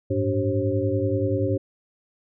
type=tone cluster; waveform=sine; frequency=98.4 / 108.9 / 288.7 / 383.2 / 535 Hz; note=G2 / A2 / D4 / G4 / C5; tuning=+7 / -17 / -30 / -39 / +38 cents; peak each=-27 dBFS; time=0.1-1.58 s; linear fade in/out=10 ms; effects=none